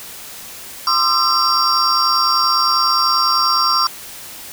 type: tone cluster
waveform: sine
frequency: 1050 / 1207 / 1337 / 4706 / 5550 Hz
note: C6 / D6 / E6 / D8 / F8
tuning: +6 / +47 / +24 / +3 / -12 cents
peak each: -19 dBFS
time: 0.87-3.87 s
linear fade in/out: 2 ms
effects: white hiss -34 dBFS RMS until 4.52 s